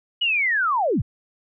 sine linear sweep, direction down, 2960 to 61.2 Hz, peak -18 dBFS, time 0.21-1.02 s, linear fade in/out 10 ms, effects none

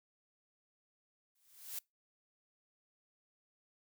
blue noise with exponential growth, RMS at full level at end -39 dBFS, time 1.35-1.79 s, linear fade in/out 5 ms, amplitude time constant 94 ms, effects noise-tail reverb RT60 0.2 s tail -25 dB re dry

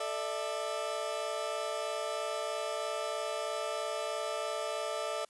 30% pulse chord, A suspended fourth, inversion none, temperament equal with one note detuned, 440 / 596.2 / 659.3 Hz, A4 / D5 / E5, 0 / +26 / 0 cents, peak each -38 / -34 / -35 dBFS, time 0-5.25 s, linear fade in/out 5 ms, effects white hiss -68 dBFS RMS until 5.29 s + resampled to 24000 Hz

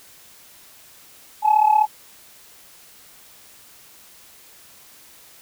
sine tone with amplitude modulation, 855 Hz, A5, 50 cents flat, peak -8 dBFS, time 1.42-1.87 s, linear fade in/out 50 ms, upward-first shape sine, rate 35.9 Hz, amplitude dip 80%, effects tanh soft clip ceiling -7 dBFS + white hiss -48 dBFS RMS until 5.41 s

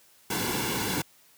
pink noise with comb filter, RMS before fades -29 dBFS, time 0.3-1.02 s, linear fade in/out 5 ms, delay 1.6 ms, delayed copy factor -0.7, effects white hiss -59 dBFS RMS until 1.37 s + high-pass 80 Hz 12 dB/octave

